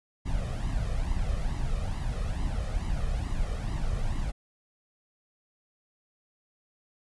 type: noise with flanger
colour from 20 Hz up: brown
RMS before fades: -29 dBFS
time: 0.25-4.32 s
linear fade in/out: 20 ms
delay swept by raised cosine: 1 to 1.66 ms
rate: 2.3 Hz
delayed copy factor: +0.7
effects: resampled to 24000 Hz